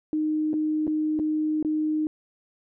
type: tone with dropouts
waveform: sine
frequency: 308.3 Hz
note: D#4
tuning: 16 cents flat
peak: -22 dBFS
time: 0.13-2.07 s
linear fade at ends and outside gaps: 1 ms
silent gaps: 0.532-0.539 / 0.869-0.877 / 1.191-1.197 / 1.627-1.648 s
effects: none